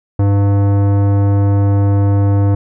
sine tone with tanh clipping, 100.1 Hz, G2, 37 cents sharp, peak -11 dBFS, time 0.19-2.55 s, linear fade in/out 5 ms, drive 17 dB, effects none

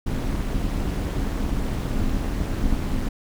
brown noise with amplitude modulation, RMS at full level -21 dBFS, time 0.06-3.09 s, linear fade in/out 10 ms, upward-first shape sine, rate 233 Hz, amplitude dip 70%, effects none

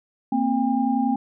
sine tone cluster, 231.3 / 262.1 / 804 Hz, A#3 / C4 / G5, -13 / +3 / +44 cents, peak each -23 / -22 / -25 dBFS, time 0.32-1.16 s, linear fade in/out 5 ms, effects none

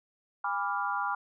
sine chord, G# diminished seventh, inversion none, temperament equal with one note detuned, 813 / 987.8 / 1174.7 / 1396.9 Hz, G#5 / B5 / D6 / F6, -37 / 0 / 0 / 0 cents, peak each -34 dBFS, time 0.44-1.15 s, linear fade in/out 5 ms, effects none

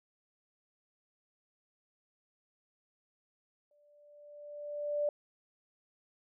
sine tone with exponential growth, 587.3 Hz, D5, in tune, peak -27 dBFS, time 3.71-5.09 s, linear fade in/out 2 ms, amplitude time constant 300 ms, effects none

